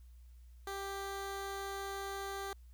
15% pulse tone, 393.4 Hz, G4, 6 cents sharp, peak -33 dBFS, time 0.67-2.53 s, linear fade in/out 2 ms, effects added 60 Hz sine -53 dBFS peak until 2.73 s + white hiss -75 dBFS RMS until 2.73 s

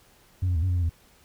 sine tone with pitch steps, 91.9 / 89.3 / 79.1 / 92.8 / 89 / 87.9 / 82.7 Hz, F#2 / F2 / D#2 / F#2 / F2 / F2 / E2, -11 / +39 / +29 / +6 / +33 / +12 / +6 cents, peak -19 dBFS, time 0.42-0.896 s, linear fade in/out 10 ms, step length 68 ms, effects tanh soft clip ceiling -20 dBFS + pink hiss -58 dBFS RMS until 1.24 s

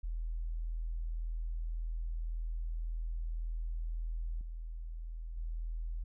sine tone with level steps, 40.91 Hz, E1, 12 cents flat, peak -34 / -39 / -35 dBFS, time 0.03-6.04 s, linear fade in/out 10 ms, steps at 4.41 / 5.37 s, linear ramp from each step 2 ms, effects none

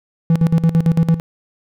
triangle tone with tremolo, 164.9 Hz, E3, 1 cent sharp, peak -7 dBFS, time 0.3-1.2 s, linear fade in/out 2 ms, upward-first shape square, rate 8.9 Hz, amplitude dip 80%, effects none

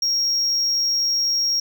sine tone, 5588 Hz, F8, in tune, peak -15 dBFS, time 0.02-1.6 s, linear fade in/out 5 ms, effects tanh soft clip ceiling -17 dBFS

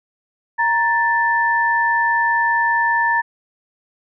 sine tone pair together, 935 / 1765 Hz, A#5 / A6, +5 / +5 cents, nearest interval major seventh, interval 1100 cents, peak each -17 dBFS, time 0.58-3.22 s, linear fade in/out 20 ms, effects none

